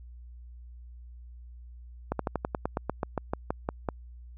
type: slowing click train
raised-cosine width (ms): 1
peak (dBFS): -14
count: 15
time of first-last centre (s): 2.12-3.888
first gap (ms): 73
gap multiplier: 1.08
effects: added 60 Hz sine -44 dBFS peak until 4.37 s